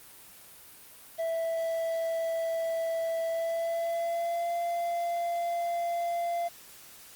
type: tone with pitch glide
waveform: triangle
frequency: 659.3 to 688.1 Hz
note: E5 to F5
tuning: 0 to -26 cents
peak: -26 dBFS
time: 1.18-6.49 s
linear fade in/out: 20 ms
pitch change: +74 cents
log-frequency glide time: 3.27-4.55 s
effects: white hiss -51 dBFS RMS until 7.15 s + Opus 32 kbps